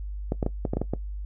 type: clicks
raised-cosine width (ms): 2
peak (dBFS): -12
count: 8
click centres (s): 0.321 / 0.428 / 0.464 / 0.652 / 0.735 / 0.77 / 0.816 / 0.936
effects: noise-tail reverb RT60 0.1 s tail -18 dB re dry + added 50 Hz sine -31 dBFS peak until 1.25 s